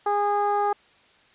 15% pulse tone with low-pass filter, 410 Hz, G#4, 22 cents flat, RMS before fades -23 dBFS, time 0.06-0.73 s, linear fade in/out 5 ms, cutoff 970 Hz, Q 2.4, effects white hiss -57 dBFS RMS until 1.34 s + resampled to 8000 Hz

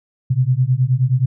sine beating tone pair, 123.47 / 132.97 Hz, B2 / C3, 0 / +28 cents, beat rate 9.5 Hz, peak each -16 dBFS, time 0.3-1.26 s, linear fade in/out 10 ms, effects none

